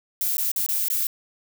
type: noise with dropouts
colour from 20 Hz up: violet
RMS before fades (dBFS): -24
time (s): 0.21-1.07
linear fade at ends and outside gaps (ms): 1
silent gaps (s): 0.37-0.381 / 0.516-0.561 / 0.663-0.688 / 0.884-0.901
effects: none